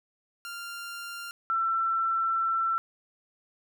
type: tone pair in turn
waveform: sawtooth / sine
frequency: 1392 / 1341.9 Hz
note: F6 / E6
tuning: -6 / +30 cents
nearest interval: minor second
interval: 64 cents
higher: first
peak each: -33 / -24 dBFS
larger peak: second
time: 0.45-1.31 / 1.5-2.78 s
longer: second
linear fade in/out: 0 ms
effects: none